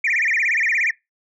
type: tone with vibrato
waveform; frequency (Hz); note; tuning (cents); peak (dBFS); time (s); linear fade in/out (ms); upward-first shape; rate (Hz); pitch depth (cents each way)
sine; 2079; C7; -12; -15; 0.04-0.91; 5; sine; 17; 270
effects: noise-tail reverb RT60 0.2 s tail -23 dB re dry + tanh soft clip ceiling -13 dBFS